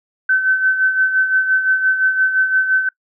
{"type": "tone with tremolo", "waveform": "sine", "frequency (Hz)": 1529, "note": "G6", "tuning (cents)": -44, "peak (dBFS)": -10, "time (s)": [0.29, 2.89], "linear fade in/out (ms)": 5, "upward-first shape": "sine", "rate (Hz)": 5.8, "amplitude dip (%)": 60, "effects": ["noise-tail reverb RT60 0.1 s tail -24 dB re dry"]}